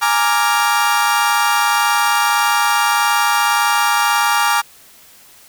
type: chord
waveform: 35% pulse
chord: Bb dominant seventh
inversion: third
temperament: equal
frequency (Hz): 830.6 / 932.3 / 1174.7 / 1396.9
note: Ab5 / Bb5 / D6 / F6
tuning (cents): 0 / 0 / 0 / 0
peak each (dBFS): -17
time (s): 0.01-4.62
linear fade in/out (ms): 20
effects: white hiss -45 dBFS RMS until 5.48 s